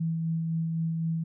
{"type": "tone with tremolo", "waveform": "sine", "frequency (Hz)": 163.5, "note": "E3", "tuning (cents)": -14, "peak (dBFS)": -25, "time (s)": [0, 1.24], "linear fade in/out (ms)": 10, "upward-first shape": "sine", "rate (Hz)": 3.9, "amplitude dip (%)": 25, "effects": []}